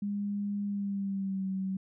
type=tone with pitch glide; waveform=sine; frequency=203.2 to 190.69 Hz; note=G#3 to G3; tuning=-38 to -48 cents; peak=-30 dBFS; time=0.02-1.77 s; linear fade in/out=5 ms; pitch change=-110 cents; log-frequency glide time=0.65-1.47 s; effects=none